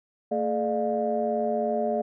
sine tone cluster, 225.4 / 425.1 / 601 / 704 Hz, A3 / G#4 / D5 / F5, +42 / +40 / +40 / +14 cents, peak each -30 / -29 / -27 / -29 dBFS, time 0.31-2.02 s, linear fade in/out 10 ms, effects tanh soft clip ceiling -13 dBFS

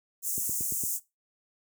pink high-pass noise, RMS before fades -31 dBFS, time 0.22-1 s, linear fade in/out 50 ms, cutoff 6600 Hz, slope 48 dB/octave
click train, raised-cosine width 3 ms, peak -27 dBFS, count 5, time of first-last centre 0.38-0.837 s, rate 8.76 Hz
effects noise-tail reverb RT60 0.2 s tail -17 dB re dry + high-pass 80 Hz 12 dB/octave

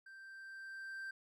triangle tone with level ramp, 1568 Hz, G6, in tune, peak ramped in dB -51 to -40 dBFS, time 0.06-1.11 s, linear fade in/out 5 ms, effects none

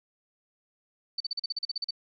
sine tone bursts, 4548 Hz, C#8, 44 cents sharp, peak -28 dBFS, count 12, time 1.18-1.908 s, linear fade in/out 5 ms, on 24 ms, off 40 ms, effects none

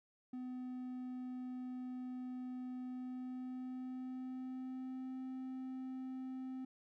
triangle tone with pitch glide, 252.5 to 259.6 Hz, B3 to C4, +39 to -13 cents, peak -40 dBFS, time 0.33-6.65 s, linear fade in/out 5 ms, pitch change +48 cents, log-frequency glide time 2.84-5.2 s, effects none

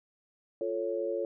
sine chord, F augmented, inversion none, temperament equal, 349.2 / 440 / 554.4 Hz, F4 / A4 / C#5, 0 / 0 / 0 cents, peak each -35 / -34 / -33 dBFS, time 0.61-1.25 s, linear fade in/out 2 ms, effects none

